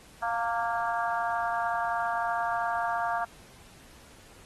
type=harmonic tone with a mistuned harmonic; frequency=233.1 Hz; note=A#3; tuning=in tune; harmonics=3 / 4 / 5 / 6 / 7; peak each=-30 / -32 / -34 / -36 / -37 dBFS; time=0.22-3.25 s; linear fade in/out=10 ms; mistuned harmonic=4; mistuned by=-26 cents; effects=pink hiss -54 dBFS RMS until 4.45 s + AAC 32 kbps